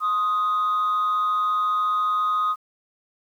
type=tone pair together; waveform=sine; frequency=1058.3 / 1248 Hz; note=C6 / D#6; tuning=+19 / +5 cents; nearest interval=minor third; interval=286 cents; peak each=-29 / -18 dBFS; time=0-2.56 s; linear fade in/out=50 ms; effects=tanh soft clip ceiling -17 dBFS + 9-bit